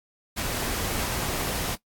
pink noise, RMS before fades -29 dBFS, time 0.36-1.76 s, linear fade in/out 20 ms, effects noise-tail reverb RT60 0.1 s tail -18 dB re dry + AAC 64 kbps

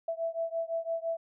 sine beating tone pair, 659.3 / 665.2 Hz, E5 / E5, 0 / +16 cents, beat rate 5.9 Hz, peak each -33 / -34 dBFS, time 0.08-1.17 s, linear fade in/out 5 ms, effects none

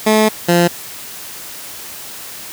15% pulse tone pair in turn, 216.3 / 173.14 Hz, A3 / F3, -29 / -15 cents, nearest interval major third, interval 386 cents, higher first, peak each -3 dBFS, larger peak neither, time 0.06-0.29 / 0.48-0.68 s, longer first, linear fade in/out 10 ms, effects white hiss -31 dBFS RMS until 2.52 s + high-pass 60 Hz 12 dB/octave

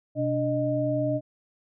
sine tone cluster, 126.6 / 292.6 / 617 Hz, B2 / D4 / D#5, +43 / -6 / -15 cents, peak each -29 / -28 / -26 dBFS, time 0.15-1.21 s, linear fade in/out 50 ms, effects none

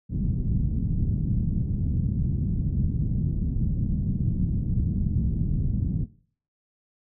white low-pass noise, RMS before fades -25 dBFS, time 0.09-6.07 s, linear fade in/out 50 ms, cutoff 180 Hz, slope 24 dB/octave, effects noise-tail reverb RT60 0.5 s tail -19 dB re dry

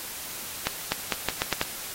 accelerating click train, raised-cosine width 0.2 ms, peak -6 dBFS, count 7, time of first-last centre 0.67-1.614 s, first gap 250 ms, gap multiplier 0.81, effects white hiss -37 dBFS RMS until 1.94 s + AAC 48 kbps

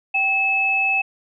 sine tone pair together, 775.4 / 2600 Hz, G5 / E7, -19 / -24 cents, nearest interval octave + major sixth, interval 2095 cents, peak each -25 / -17 dBFS, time 0.14-1.02 s, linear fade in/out 10 ms, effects none

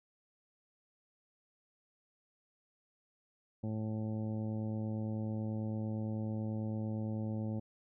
harmonic tone, 109 Hz, A2, 16 cents flat, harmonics 1 / 2 / 3 / 4 / 5 / 6 / 7 / 8, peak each -37 / -38 / -46 / -53 / -48 / -60 / -56 / -61 dBFS, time 3.63-7.6 s, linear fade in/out 10 ms, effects none

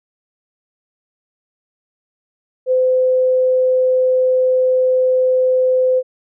sine tone, 512 Hz, C5, 38 cents flat, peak -11 dBFS, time 2.66-6.03 s, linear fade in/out 50 ms, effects none

